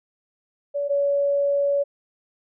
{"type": "tone pair in turn", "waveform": "sine", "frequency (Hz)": [571, 565.7], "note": ["D5", "C#5"], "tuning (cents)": [-49, 35], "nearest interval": "unison", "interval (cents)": 16, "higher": "first", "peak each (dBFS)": [-22, -18], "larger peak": "second", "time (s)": [[0.74, 0.89], [0.89, 1.84]], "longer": "second", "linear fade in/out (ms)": 20, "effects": []}